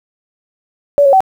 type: tone with pitch steps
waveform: sine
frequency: 572 / 552 / 764 Hz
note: D5 / C#5 / G5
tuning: -46 / -7 / -45 cents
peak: -5 dBFS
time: 0.98-1.205 s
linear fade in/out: 0 ms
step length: 75 ms
effects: 7-bit